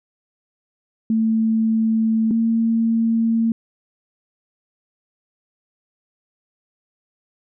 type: tone pair in turn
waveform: sine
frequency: 222.6 / 227.3 Hz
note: A3 / A#3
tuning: +20 / -43 cents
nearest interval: unison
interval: 37 cents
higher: second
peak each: -15 dBFS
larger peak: neither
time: 1.1-2.31 / 2.31-3.52 s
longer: neither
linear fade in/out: 2 ms
effects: none